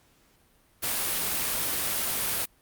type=noise; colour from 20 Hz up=white; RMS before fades=-28 dBFS; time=0.82-2.46 s; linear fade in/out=20 ms; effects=pink hiss -63 dBFS RMS until 2.61 s + Opus 48 kbps